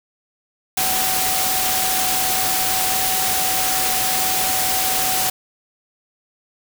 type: tone in noise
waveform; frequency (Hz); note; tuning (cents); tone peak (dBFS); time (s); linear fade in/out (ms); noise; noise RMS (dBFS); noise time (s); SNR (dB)
sine; 753; F#5; +30; -25; 0.77-5.3; 5; white; -20; 0.77-5.3; -8
effects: none